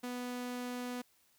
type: tone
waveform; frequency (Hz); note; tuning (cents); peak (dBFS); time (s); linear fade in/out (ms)
sawtooth; 246.9; B3; 0; -34; 0.03-1.02; 10
effects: white hiss -70 dBFS RMS until 1.38 s